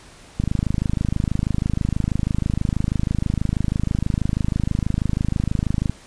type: click train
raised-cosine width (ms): 5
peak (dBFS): -8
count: 145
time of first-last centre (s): 0.4-5.896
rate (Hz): 26.2
effects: pink hiss -46 dBFS RMS until 6.06 s + resampled to 22050 Hz